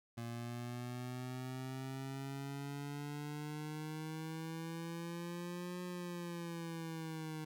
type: exponential two-way sweep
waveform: 25% pulse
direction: up then down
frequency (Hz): 116.54 to 179.7 to 155.1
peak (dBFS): -38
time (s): 0.17-7.45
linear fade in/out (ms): 10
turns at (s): 5.83
effects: none